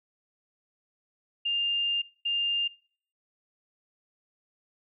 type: tone bursts at uneven times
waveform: sine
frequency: 2804 Hz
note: F7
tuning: 6 cents sharp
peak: -25 dBFS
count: 2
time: 1.45-2.02 / 2.25-2.68 s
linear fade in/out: 10 ms
effects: noise-tail reverb RT60 0.5 s tail -22 dB re dry